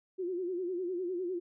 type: tone with vibrato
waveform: sine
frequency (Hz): 360.1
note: F#4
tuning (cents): -47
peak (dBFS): -32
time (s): 0.18-1.4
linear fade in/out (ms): 20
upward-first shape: sine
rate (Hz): 9.9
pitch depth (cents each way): 90
effects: none